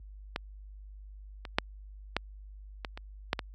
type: clicks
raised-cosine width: 0.3 ms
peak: -15 / -24 / -7 / -11 / -18 / -25 / -10 / -16 dBFS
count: 8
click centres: 0.361 / 1.452 / 1.585 / 2.166 / 2.848 / 2.975 / 3.331 / 3.392 s
effects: added 50 Hz sine -40 dBFS peak until 3.54 s + high-pass 60 Hz 12 dB/octave